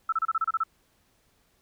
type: tone bursts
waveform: sine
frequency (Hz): 1318.5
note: E6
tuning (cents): 0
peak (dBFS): -22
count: 9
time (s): 0.09-0.636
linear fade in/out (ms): 5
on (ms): 34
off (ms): 30
effects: pink hiss -67 dBFS RMS until 1.61 s